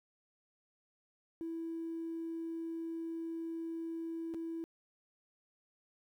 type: tone with dropouts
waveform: triangle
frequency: 329.6 Hz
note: E4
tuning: in tune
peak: -34 dBFS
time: 1.41-4.64 s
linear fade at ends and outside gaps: 0 ms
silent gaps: 4.339-4.345 s
effects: tanh soft clip ceiling -35 dBFS + 12-bit